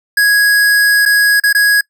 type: tone with dropouts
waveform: square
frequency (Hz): 1661.2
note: G#6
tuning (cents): 0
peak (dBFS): -8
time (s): 0.17-1.81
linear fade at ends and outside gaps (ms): 5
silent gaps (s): 1.054-1.059 / 1.4-1.436 / 1.528-1.548
effects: noise-tail reverb RT60 0.1 s tail -25 dB re dry